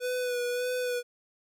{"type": "tone with vibrato", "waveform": "square", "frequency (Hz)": 493.9, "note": "B4", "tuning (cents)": 0, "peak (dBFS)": -29, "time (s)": [0, 1.03], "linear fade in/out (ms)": 50, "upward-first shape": "sine", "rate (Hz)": 1.7, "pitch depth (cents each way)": 26, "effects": []}